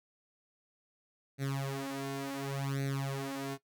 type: tone with flanger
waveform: sawtooth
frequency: 137.4 Hz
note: C#3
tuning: 15 cents flat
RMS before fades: -36 dBFS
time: 1.38-3.58 s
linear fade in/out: 50 ms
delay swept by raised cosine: 0.48 to 4.48 ms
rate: 0.69 Hz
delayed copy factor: +0.95
effects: noise-tail reverb RT60 0.1 s tail -17 dB re dry